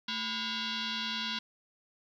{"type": "tone with frequency modulation", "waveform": "sine", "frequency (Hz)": 222.5, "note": "A3", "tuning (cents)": 20, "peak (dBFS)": -32, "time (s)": [0.08, 1.39], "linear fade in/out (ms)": 5, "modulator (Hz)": 609, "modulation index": 7.1, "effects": ["11-bit"]}